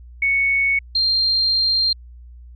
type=tone pair in turn; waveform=sine; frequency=2217 / 4185 Hz; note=C#7 / C8; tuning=0 / 0 cents; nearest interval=major seventh; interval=1100 cents; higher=second; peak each=-15 dBFS; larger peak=neither; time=0.22-0.79 / 0.95-1.93 s; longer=second; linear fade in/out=5 ms; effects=added 60 Hz sine -38 dBFS peak until 2.55 s